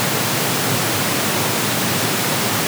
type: high-pass noise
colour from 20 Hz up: pink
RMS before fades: -19 dBFS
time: 0-2.67 s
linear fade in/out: 0 ms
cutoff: 100 Hz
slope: 96 dB/octave
effects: none